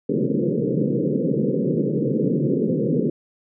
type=band-pass noise; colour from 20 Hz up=pink; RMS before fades=-21 dBFS; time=0.09-3.1 s; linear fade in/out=5 ms; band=130 to 520 Hz; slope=96 dB/octave; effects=none